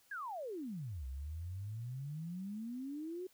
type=exponential two-way sweep; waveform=sine; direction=down then up; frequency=1700 to 63.2 to 377.1 Hz; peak=-40 dBFS; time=0.11-3.27 s; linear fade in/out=5 ms; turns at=1.06 s; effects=white hiss -69 dBFS RMS until 3.33 s